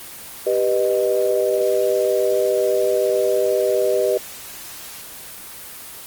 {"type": "chord", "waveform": "sine", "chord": "G augmented", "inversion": "none", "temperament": "equal with one note detuned", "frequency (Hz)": [392, 493.9, 616.5], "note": ["G4", "B4", "D#5"], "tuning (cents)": [0, 0, -16], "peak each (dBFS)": -20, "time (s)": [0.46, 4.18], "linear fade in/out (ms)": 10, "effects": ["white hiss -36 dBFS RMS until 6.06 s", "Opus 24 kbps"]}